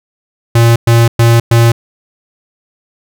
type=tone bursts; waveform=square; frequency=116.54 Hz; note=A#2; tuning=in tune; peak=-5 dBFS; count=4; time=0.55-1.72 s; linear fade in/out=5 ms; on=210 ms; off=110 ms; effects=none